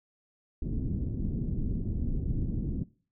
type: low-pass noise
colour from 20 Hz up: pink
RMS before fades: -31 dBFS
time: 0.62-2.84 s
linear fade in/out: 5 ms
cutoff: 280 Hz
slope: 24 dB/octave
effects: noise-tail reverb RT60 0.4 s tail -20 dB re dry